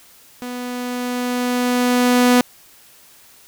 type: tone with level ramp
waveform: sawtooth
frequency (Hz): 246.9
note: B3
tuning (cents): 0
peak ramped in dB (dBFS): -23 to -6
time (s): 0.42-2.41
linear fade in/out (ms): 0
effects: white hiss -48 dBFS RMS until 3.47 s